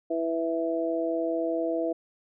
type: harmonic tone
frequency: 164.81 Hz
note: E3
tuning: in tune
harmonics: 2 / 3 / 4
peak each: -29 / -31 / -29 dBFS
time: 0.1-1.93 s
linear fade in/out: 10 ms
effects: none